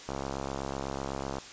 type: click train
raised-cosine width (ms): 1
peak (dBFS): -20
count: 89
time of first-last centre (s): 0.09-1.384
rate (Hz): 68
effects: white hiss -46 dBFS RMS until 1.52 s + resampled to 16000 Hz